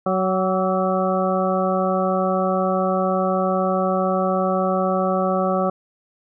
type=harmonic tone with a mistuned harmonic; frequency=187.2 Hz; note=F#3; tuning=20 cents sharp; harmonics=1 / 2 / 3 / 4 / 6 / 7; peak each=-23 / -26 / -22 / -25 / -27 / -28 dBFS; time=0.06-5.7 s; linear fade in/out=5 ms; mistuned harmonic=6; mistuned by=+34 cents; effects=none